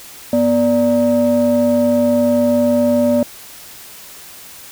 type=ring-modulated tone; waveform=triangle; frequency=170.8 Hz; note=F3; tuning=38 cents flat; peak=-6 dBFS; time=0.33-3.23 s; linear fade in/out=2 ms; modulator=414 Hz; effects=white hiss -37 dBFS RMS until 4.71 s